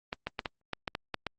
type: clicks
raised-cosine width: 0.3 ms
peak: -16 dBFS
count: 9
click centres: 0.129 / 0.27 / 0.392 / 0.458 / 0.733 / 0.878 / 0.951 / 1.143 / 1.267 s
effects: Opus 24 kbps